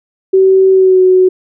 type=tone with pitch glide; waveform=sine; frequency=381.1 to 370.7 Hz; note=G4 to F#4; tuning=-49 to +3 cents; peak=-4 dBFS; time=0.33-1.29 s; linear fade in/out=10 ms; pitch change=-48 cents; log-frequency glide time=0.71-1.01 s; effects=none